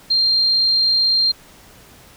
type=tone; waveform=sine; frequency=4186 Hz; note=C8; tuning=in tune; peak=-13 dBFS; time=0.1-1.32 s; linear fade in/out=10 ms; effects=pink hiss -46 dBFS RMS until 2.16 s